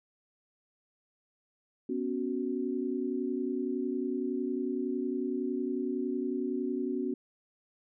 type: chord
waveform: sine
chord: B suspended second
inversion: none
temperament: just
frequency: 246.9 / 277.8 / 370.4 Hz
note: B3 / C#4 / F#4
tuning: 0 / +4 / +2 cents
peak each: -34 dBFS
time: 1.89-7.14 s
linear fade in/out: 5 ms
effects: none